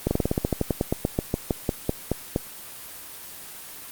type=slowing click train; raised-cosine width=2 ms; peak=-8 dBFS; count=21; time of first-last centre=0.07-2.361 s; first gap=40 ms; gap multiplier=1.1; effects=white hiss -40 dBFS RMS until 3.91 s + Opus 24 kbps